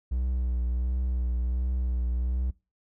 triangle tone with vibrato, 61.74 Hz, B1, in tune, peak -23 dBFS, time 0.11-2.51 s, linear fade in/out 10 ms, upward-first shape triangle, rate 1.4 Hz, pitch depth 44 cents each way, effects noise-tail reverb RT60 0.3 s tail -23 dB re dry

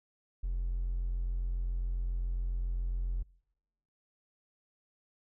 triangle tone with hard clipping, 43.65 Hz, F1, in tune, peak -30 dBFS, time 0.43-3.23 s, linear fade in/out 10 ms, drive 2 dB, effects noise-tail reverb RT60 0.9 s tail -26 dB re dry

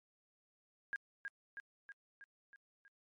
sine tone with echo, 1626 Hz, G#6, 37 cents flat, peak -36 dBFS, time 0.93-0.96 s, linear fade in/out 0 ms, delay 320 ms, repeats 6, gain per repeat -4 dB, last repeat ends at 2.88 s, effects MP3 48 kbps

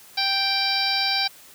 harmonic tone with a mistuned harmonic, 784 Hz, G5, in tune, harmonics 1 / 2 / 3 / 4 / 5 / 6 / 7, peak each -28 / -31 / -28 / -33 / -26 / -25 / -31 dBFS, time 0.17-1.28 s, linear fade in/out 10 ms, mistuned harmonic 7, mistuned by -39 cents, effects white hiss -48 dBFS RMS until 1.54 s + high-pass 80 Hz 12 dB/octave

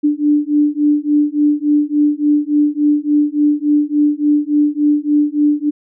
sine beating tone pair, 293.7 / 297.2 Hz, D4 / D4, 0 / +21 cents, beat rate 3.5 Hz, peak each -14 dBFS, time 0.03-5.71 s, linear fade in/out 20 ms, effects none

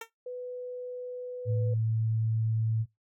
10% pulse tone with exponential decay, 454.3 Hz, A#4, 45 cents flat, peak -27 dBFS, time 0.01-0.1 s, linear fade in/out 5 ms, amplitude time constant 18 ms
sine tone, 497.1 Hz, B4, 11 cents sharp, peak -35 dBFS, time 0.26-1.74 s, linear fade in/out 5 ms
sine tone with pitch glide, 110 to 111.41 Hz, A2 to A2, 0 to +22 cents, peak -25 dBFS, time 1.45-2.86 s, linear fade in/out 50 ms, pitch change +22 cents, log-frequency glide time 1.58-1.72 s
effects noise-tail reverb RT60 0.2 s tail -24 dB re dry

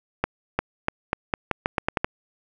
accelerating click train, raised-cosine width 0.5 ms, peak -6 dBFS, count 11, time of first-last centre 0.24-2.045 s, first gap 350 ms, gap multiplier 0.84, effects none

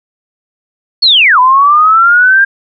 sine linear two-way sweep, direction down then up, 4462 to 987.8 to 1612 Hz, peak -3 dBFS, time 1.02-2.45 s, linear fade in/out 10 ms, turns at 1.39 s, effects none

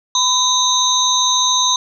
sine tone cluster, 1007 / 3705 / 3938 / 6260 Hz, B5 / A#7 / B7 / G8, +33 / -11 / -6 / -3 cents, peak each -18 dBFS, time 0.15-1.76 s, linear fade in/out 2 ms, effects none

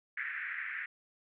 pink band-pass noise, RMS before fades -39 dBFS, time 0.17-0.86 s, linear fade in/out 5 ms, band 1600 to 2100 Hz, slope 48 dB/octave, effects none

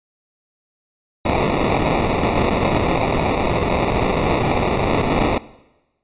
white noise with sample-and-hold, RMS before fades -18 dBFS, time 1.25-5.38 s, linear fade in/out 5 ms, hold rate 1575 Hz, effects noise-tail reverb RT60 1.0 s tail -19 dB re dry + resampled to 8000 Hz

